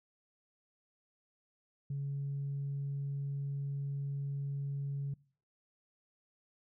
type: tone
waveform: sine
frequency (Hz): 140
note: C#3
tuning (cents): +18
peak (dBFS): -33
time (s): 1.9-5.14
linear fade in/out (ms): 5
effects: noise-tail reverb RT60 0.5 s tail -24 dB re dry + tanh soft clip ceiling -31 dBFS